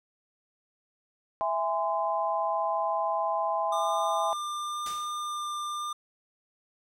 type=chord; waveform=sine; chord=E augmented; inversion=none; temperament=just; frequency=659.3 / 824.1 / 1030.1 Hz; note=E5 / G#5 / B#5; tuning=0 / -14 / -27 cents; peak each=-30 / -30 / -30 dBFS; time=1.41-4.33 s; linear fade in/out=0 ms
type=tone with vibrato; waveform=square; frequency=1200 Hz; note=D6; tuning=37 cents sharp; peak=-32 dBFS; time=3.72-5.93 s; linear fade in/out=5 ms; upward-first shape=sine; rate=0.94 Hz; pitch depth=8 cents each way
type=noise with exponential decay; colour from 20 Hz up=white; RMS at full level=-37 dBFS; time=4.86-5.27 s; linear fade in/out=0 ms; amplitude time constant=88 ms
effects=low-pass 10000 Hz 12 dB/octave